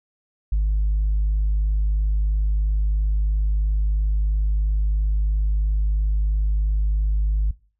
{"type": "tone", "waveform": "sine", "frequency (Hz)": 51.5, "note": "G#1", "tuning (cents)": -14, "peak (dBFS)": -15, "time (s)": [0.52, 7.51], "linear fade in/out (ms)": 5, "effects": ["noise-tail reverb RT60 0.4 s tail -23 dB re dry", "tanh soft clip ceiling -15 dBFS"]}